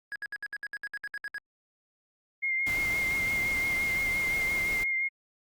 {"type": "tone bursts", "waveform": "triangle", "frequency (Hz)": 1661.2, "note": "G#6", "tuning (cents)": 0, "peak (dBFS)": -31, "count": 13, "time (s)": [0.12, 1.381], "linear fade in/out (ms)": 0, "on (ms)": 37, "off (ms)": 65}
{"type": "tone with vibrato", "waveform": "sine", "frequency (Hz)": 2119, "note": "C7", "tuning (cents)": 21, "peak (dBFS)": -26, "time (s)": [2.42, 5.09], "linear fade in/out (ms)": 20, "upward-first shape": "sine", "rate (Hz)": 5.8, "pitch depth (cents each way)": 26}
{"type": "noise", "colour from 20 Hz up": "pink", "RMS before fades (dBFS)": -39, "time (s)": [2.66, 4.84], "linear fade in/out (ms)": 10}
{"effects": ["Opus 48 kbps"]}